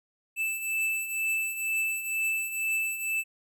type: beating tone pair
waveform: square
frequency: 2637 / 2639.1 Hz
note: E7 / E7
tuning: 0 / +1 cents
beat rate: 2.1 Hz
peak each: -35 / -29 dBFS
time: 0.36-3.24 s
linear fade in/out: 50 ms
effects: none